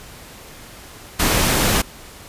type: noise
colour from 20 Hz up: pink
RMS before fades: -17 dBFS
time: 1.19-1.82 s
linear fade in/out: 10 ms
effects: pink hiss -40 dBFS RMS until 2.28 s + resampled to 32000 Hz